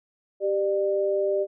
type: tone pair together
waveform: sine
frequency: 392 / 598.5 Hz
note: G4 / D5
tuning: 0 / +33 cents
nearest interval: perfect fifth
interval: 733 cents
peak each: -24 dBFS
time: 0.4-1.47 s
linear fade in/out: 50 ms
effects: none